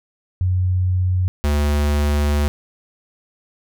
sine / square tone pair in turn, 91.6 / 73.29 Hz, F#2 / D2, -17 / -3 cents, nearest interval major third, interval 386 cents, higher first, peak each -15 / -16 dBFS, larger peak first, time 0.41-1.28 / 1.44-2.48 s, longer second, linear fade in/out 0 ms, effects none

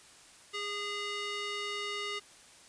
square tone with band-pass filter, 410 Hz, G#4, 22 cents flat, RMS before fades -37 dBFS, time 0.53-2.2 s, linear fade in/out 20 ms, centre 2900 Hz, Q 1.1, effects white hiss -56 dBFS RMS until 2.68 s + resampled to 22050 Hz

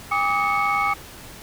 sine tone cluster, 806 / 1165 / 1262 / 2215 Hz, G5 / D6 / D#6 / C#7, +48 / -14 / +24 / -2 cents, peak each -23 dBFS, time 0.11-0.94 s, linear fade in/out 10 ms, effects tanh soft clip ceiling -13 dBFS + pink hiss -41 dBFS RMS until 1.42 s

